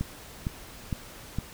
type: click train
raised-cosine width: 5 ms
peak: -16 dBFS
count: 4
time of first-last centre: 0.01-1.386 s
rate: 2.18 Hz
effects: pink hiss -46 dBFS RMS until 1.53 s